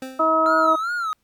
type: tone with exponential decay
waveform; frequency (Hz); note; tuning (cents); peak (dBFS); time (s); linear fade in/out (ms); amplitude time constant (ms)
25% pulse; 261.6; C4; 0; -24; 0.02-0.48; 2; 100
type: harmonic tone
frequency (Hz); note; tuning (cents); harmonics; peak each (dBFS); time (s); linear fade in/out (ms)
320; D#4; +49; 1 / 2 / 3 / 4; -25 / -20 / -26 / -17; 0.19-0.76; 10
type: tone with vibrato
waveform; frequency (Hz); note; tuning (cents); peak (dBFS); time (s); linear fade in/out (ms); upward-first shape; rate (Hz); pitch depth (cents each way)
triangle; 1345; E6; +34; -20; 0.46-1.13; 0; sine; 2.6; 120
effects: pink hiss -69 dBFS RMS until 1.23 s + MP3 96 kbps